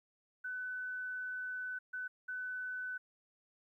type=tone bursts at uneven times; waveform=sine; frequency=1503 Hz; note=F#6; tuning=27 cents sharp; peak=-38 dBFS; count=3; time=0.44-1.79 / 1.93-2.08 / 2.28-2.98 s; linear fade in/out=10 ms; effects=13-bit